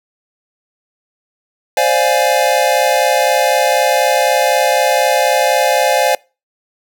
square chord, D half-diminished seventh, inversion third, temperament equal, 523.3 / 587.3 / 698.5 / 830.6 Hz, C5 / D5 / F5 / Ab5, 0 / 0 / 0 / 0 cents, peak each -17 dBFS, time 1.77-6.15 s, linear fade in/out 2 ms, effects noise-tail reverb RT60 0.3 s tail -25 dB re dry

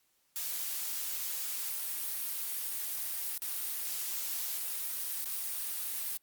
blue noise with dropouts, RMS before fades -36 dBFS, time 0.36-6.17 s, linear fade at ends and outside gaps 0 ms, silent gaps 3.378-3.42 / 5.244-5.257 s, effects white hiss -73 dBFS RMS until 6.22 s + Opus 48 kbps

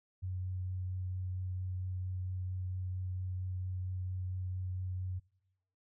sine tone with vibrato, 92.2 Hz, F#2, 6 cents flat, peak -35 dBFS, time 0.22-5.2 s, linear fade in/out 20 ms, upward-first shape triangle, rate 4.4 Hz, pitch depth 12 cents each way, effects noise-tail reverb RT60 1.0 s tail -25 dB re dry

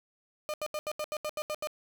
35% pulse tone bursts, 606 Hz, D#5, 46 cents flat, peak -30 dBFS, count 10, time 0.49-1.672 s, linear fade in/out 0 ms, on 48 ms, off 78 ms, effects none

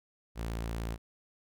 sawtooth tone, 56.6 Hz, A1, 50 cents sharp, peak -30 dBFS, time 0.35-0.98 s, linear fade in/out 50 ms, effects none

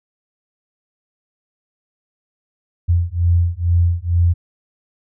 sine beating tone pair, 85.3 / 87.5 Hz, F2 / F2, -40 / +4 cents, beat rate 2.2 Hz, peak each -16 dBFS, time 2.88-4.34 s, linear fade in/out 20 ms, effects none

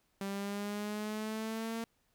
sawtooth exponential sweep, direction up, 196 to 229.2 Hz, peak -32 dBFS, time 0.21-1.84 s, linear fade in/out 2 ms, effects pink hiss -75 dBFS RMS until 2.14 s

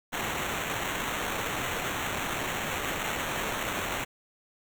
white noise with sample-and-hold, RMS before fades -32 dBFS, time 0.12-4.05 s, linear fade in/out 20 ms, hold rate 4900 Hz, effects none

